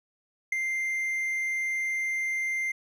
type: tone with ADSR envelope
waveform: triangle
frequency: 2093 Hz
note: C7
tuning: in tune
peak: -19 dBFS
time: 0.52-2.72 s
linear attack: 6 ms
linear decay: 8 ms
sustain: -6 dB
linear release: 8 ms
effects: none